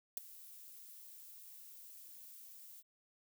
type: noise with ADSR envelope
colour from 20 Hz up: violet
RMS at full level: -36 dBFS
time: 0.17-2.83 s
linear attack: 3 ms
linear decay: 13 ms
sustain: -19 dB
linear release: 39 ms
effects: none